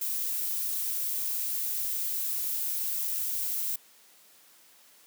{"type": "noise", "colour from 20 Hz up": "violet", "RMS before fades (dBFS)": -31, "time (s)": [0.01, 3.76], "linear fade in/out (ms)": 5, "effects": ["white hiss -58 dBFS RMS until 5.06 s", "high-pass 200 Hz 12 dB/octave"]}